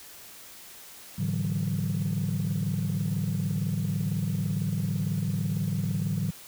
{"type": "tone cluster", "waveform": "sine", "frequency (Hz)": [106.1, 143.9, 161.9, 188.1], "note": ["G#2", "D3", "E3", "F#3"], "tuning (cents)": [38, -35, -31, 29], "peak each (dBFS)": -30, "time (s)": [1.18, 6.31], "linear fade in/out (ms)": 10, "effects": ["tanh soft clip ceiling -20 dBFS", "white hiss -47 dBFS RMS until 6.47 s"]}